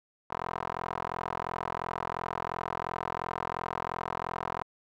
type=tone with band-pass filter; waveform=15% pulse; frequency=42.87 Hz; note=F1; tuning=31 cents flat; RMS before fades=-35 dBFS; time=0.3-4.63 s; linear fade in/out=10 ms; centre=990 Hz; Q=2.6; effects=none